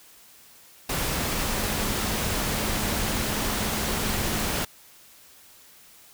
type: tone in noise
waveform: sine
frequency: 212.9 Hz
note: G#3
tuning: 43 cents sharp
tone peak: -35 dBFS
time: 1.48-4.5 s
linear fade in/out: 5 ms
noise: pink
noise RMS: -27 dBFS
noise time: 0.89-4.65 s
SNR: -11 dB
effects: white hiss -52 dBFS RMS until 6.13 s